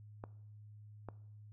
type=clicks; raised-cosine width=1 ms; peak=-30 dBFS; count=2; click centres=0.239 / 1.087 s; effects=noise-tail reverb RT60 0.7 s tail -19 dB re dry + added 105 Hz sine -52 dBFS peak until 1.52 s